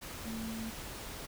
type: tone in noise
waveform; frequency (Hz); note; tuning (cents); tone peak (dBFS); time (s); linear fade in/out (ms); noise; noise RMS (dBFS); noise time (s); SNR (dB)
sine; 223.9; A3; +30; -38; 0.25-0.71; 20; pink; -44; 0.01-1.27; +3
effects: none